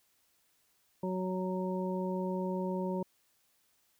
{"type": "harmonic tone", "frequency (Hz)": 185.4, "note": "F#3", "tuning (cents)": 4, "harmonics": [1, 2, 3, 5], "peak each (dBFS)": [-34, -37, -39, -41], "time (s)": [1.03, 3.03], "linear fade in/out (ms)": 5, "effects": ["white hiss -72 dBFS RMS until 3.99 s"]}